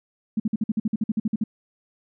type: tone bursts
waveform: sine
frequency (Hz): 217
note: A3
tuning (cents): -24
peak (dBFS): -19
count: 14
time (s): 0.37-1.439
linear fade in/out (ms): 5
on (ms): 29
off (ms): 51
effects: none